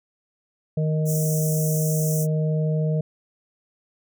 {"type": "harmonic tone", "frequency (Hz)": 155.56, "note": "D#3", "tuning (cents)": 0, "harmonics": [1, 3, 4], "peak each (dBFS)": [-20, -30, -32], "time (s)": [0.77, 3.01], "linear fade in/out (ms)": 5}
{"type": "high-pass noise", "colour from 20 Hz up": "pink", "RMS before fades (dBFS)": -31, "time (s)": [1.05, 2.27], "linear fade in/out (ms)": 50, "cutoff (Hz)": 5700, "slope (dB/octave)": 96}
{"effects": []}